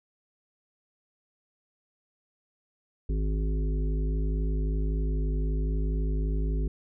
harmonic tone with a mistuned harmonic, 51.91 Hz, G#1, in tune, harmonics 1 / 3 / 5 / 7 / 8, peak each -25 / -35 / -39 / -42 / -43 dBFS, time 3.09-6.68 s, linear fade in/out 5 ms, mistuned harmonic 1, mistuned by +22 cents, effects none

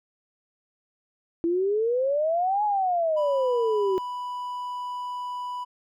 sine exponential two-way sweep, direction up then down, 329.6 to 851 to 369.9 Hz, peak -21 dBFS, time 1.44-3.98 s, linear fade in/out 0 ms, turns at 2.64 s
triangle tone, 987.8 Hz, B5, in tune, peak -28 dBFS, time 3.16-5.65 s, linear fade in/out 20 ms
effects none

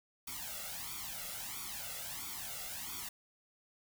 white noise with flanger, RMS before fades -43 dBFS, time 0.27-3.09 s, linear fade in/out 5 ms, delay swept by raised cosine 0.87 to 1.49 ms, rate 1.5 Hz, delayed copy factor +0.95, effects none

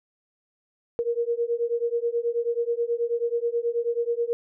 sine beating tone pair, 466.2 / 475.5 Hz, A#4 / A#4, 0 / +34 cents, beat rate 9.3 Hz, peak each -26 dBFS, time 0.99-4.33 s, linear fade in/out 0 ms, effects none

